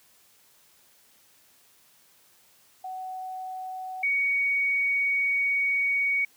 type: tone pair in turn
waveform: sine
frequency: 748 / 2241 Hz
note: F#5 / C#7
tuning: +19 / +18 cents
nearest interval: octave + perfect fifth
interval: 1899 cents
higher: second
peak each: -33 / -22 dBFS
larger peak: second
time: 2.84-4.03 / 4.03-6.25 s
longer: second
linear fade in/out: 5 ms
effects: white hiss -60 dBFS RMS until 6.36 s + high-pass 60 Hz 12 dB/octave